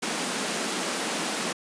pink high-pass noise, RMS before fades -29 dBFS, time 0.02-1.53 s, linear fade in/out 10 ms, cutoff 180 Hz, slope 48 dB/octave, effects resampled to 22050 Hz

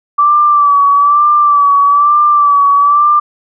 sine tone with vibrato, 1160 Hz, D6, 22 cents flat, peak -5 dBFS, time 0.18-3.2 s, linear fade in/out 10 ms, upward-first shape sine, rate 1.1 Hz, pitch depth 45 cents each way, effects none

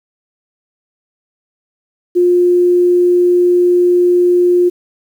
sine tone, 354.8 Hz, F4, 27 cents sharp, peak -7 dBFS, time 2.15-4.7 s, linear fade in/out 20 ms, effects 7-bit

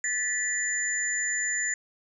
sine tone cluster, 1749 / 1956 / 7040 Hz, A6 / B6 / A8, -11 / -17 / 0 cents, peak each -32 / -30 / -29 dBFS, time 0.04-1.74 s, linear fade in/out 2 ms, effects none

